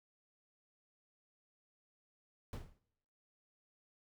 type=noise with exponential decay; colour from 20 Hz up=brown; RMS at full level=-37 dBFS; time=2.53-2.79 s; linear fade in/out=1 ms; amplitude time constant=56 ms; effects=noise-tail reverb RT60 0.8 s tail -22 dB re dry